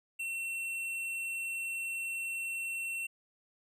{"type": "tone with hard clipping", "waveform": "sine", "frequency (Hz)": 2710, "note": "E7", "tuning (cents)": 47, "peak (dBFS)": -36, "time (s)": [0.19, 3.07], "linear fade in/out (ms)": 10, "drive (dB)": 9, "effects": []}